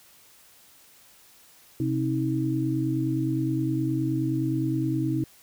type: tone cluster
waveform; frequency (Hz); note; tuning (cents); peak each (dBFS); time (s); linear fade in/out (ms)
sine; 130.1 / 269.2 / 318.8; C3 / C4 / D#4; -9 / +49 / +42; -27 / -31 / -26; 1.8-5.24; 2
effects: white hiss -55 dBFS RMS until 5.42 s